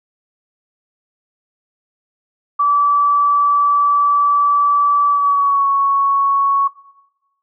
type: tone with pitch glide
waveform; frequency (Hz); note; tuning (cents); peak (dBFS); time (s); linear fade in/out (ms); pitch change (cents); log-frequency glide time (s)
sine; 1155 to 1109.9; D6 to C#6; -29 to +2; -11; 2.59-6.68; 10; -69; 5.08-5.67
effects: noise-tail reverb RT60 1.0 s tail -19 dB re dry